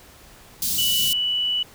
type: band-stop noise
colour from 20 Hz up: white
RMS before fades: -24 dBFS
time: 0.62-1.13 s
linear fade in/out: 2 ms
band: 240 to 3600 Hz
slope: 24 dB/octave
type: tone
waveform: sine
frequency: 2960 Hz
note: F#7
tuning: in tune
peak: -20 dBFS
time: 0.78-1.63 s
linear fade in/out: 5 ms
effects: pink hiss -48 dBFS RMS until 1.74 s